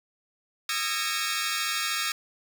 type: tone cluster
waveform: 15% pulse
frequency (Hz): 1239 / 1332 / 1640 / 1852 / 2239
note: D#6 / E6 / G#6 / A#6 / C#7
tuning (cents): -8 / +18 / -22 / -12 / +17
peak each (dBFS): -27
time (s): 0.69-2.12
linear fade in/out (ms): 2
effects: none